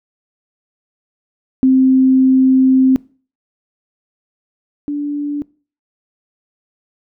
sine tone pair in turn, 261.6 / 290.7 Hz, C4 / D4, 0 / -18 cents, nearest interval major second, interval 182 cents, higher second, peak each -7 / -17 dBFS, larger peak first, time 1.63-2.96 / 4.88-5.42 s, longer first, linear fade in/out 0 ms, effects noise-tail reverb RT60 0.4 s tail -23 dB re dry

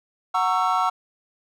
triangle chord, F# dominant seventh, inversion none, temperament just, 740 / 925 / 1110 / 1332 Hz, F#5 / A#5 / C#6 / E6, 0 / -14 / +2 / +18 cents, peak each -22 / -24 / -23 / -22 dBFS, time 0.34-0.9 s, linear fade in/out 10 ms, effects none

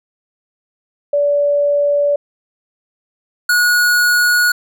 sine / square tone pair in turn, 577 / 1453.9 Hz, D5 / F#6, -31 / -31 cents, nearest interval octave + major third, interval 1600 cents, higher second, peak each -11 dBFS, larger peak neither, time 1.13-2.16 / 3.49-4.52 s, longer neither, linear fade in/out 5 ms, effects none

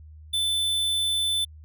square tone, 3520 Hz, A7, in tune, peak -23 dBFS, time 0.33-1.45 s, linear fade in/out 10 ms, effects added 77 Hz sine -43 dBFS peak until 1.64 s

